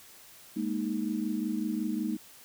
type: chord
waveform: sine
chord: Ab suspended second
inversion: none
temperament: equal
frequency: 207.7 / 233.1 / 311.1 Hz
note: Ab3 / Bb3 / Eb4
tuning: 0 / 0 / 0 cents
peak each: -33 dBFS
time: 0.56-2.17 s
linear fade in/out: 10 ms
effects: white hiss -53 dBFS RMS until 2.44 s